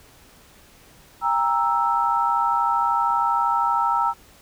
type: chord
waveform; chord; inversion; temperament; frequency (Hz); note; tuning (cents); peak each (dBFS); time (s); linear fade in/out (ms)
sine; E diminished; first; equal with one note detuned; 799.5 / 932.3 / 1318.5; G5 / Bb5 / E6; +34 / 0 / 0; -25 / -21 / -22; 1.21-4.14; 50
effects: pink hiss -51 dBFS RMS until 4.41 s